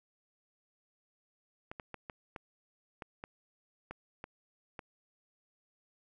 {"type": "clicks", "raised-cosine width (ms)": 0.5, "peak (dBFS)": -27, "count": 10, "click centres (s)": [1.715, 1.798, 1.943, 2.098, 2.362, 3.022, 3.239, 3.91, 4.241, 4.792], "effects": []}